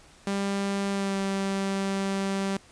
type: tone with pitch glide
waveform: sawtooth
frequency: 198.2 to 195.25 Hz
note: G3 to G3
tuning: +19 to -7 cents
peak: -22 dBFS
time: 0.27-2.57 s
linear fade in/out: 2 ms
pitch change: -26 cents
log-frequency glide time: 0.91-1.17 s
effects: pink hiss -54 dBFS RMS until 2.71 s + resampled to 22050 Hz